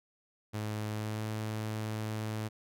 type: tone with pitch glide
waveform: sawtooth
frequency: 106.8 to 108.67 Hz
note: G#2 to A2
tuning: +49 to -21 cents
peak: -30 dBFS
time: 0.53-2.49 s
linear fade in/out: 20 ms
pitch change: +30 cents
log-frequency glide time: 0.92-1.25 s
effects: none